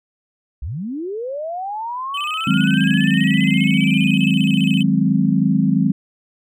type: linear sweep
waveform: sine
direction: up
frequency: 51.91 to 2633 Hz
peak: -23 dBFS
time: 0.62-4.3 s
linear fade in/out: 5 ms
type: tone with vibrato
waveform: triangle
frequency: 2797 Hz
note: F7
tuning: 2 cents sharp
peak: -22 dBFS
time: 2.14-4.83 s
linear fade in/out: 5 ms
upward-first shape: square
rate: 15 Hz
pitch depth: 150 cents each way
type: chord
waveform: sine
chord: Ab dominant seventh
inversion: second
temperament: equal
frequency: 155.56 / 185 / 207.7 / 261.6 Hz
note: Eb3 / Gb3 / Ab3 / C4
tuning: 0 / 0 / 0 / 0 cents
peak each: -20 / -18 / -18 / -19 dBFS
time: 2.47-5.92 s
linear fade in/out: 5 ms
effects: none